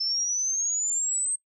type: exponential sweep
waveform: sine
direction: up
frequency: 5280 to 8372 Hz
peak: -24 dBFS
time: 0-1.36 s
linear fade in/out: 10 ms
effects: noise-tail reverb RT60 0.1 s tail -22 dB re dry